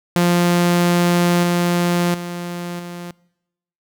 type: tone with level steps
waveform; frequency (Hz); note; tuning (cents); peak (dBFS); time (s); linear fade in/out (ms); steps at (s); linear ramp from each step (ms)
sawtooth; 174.61; F3; 0; -9 / -11 / -21 / -25; 0.16-3.11; 0; 1.43 / 2.14 / 2.79; 5
effects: noise-tail reverb RT60 0.9 s tail -24 dB re dry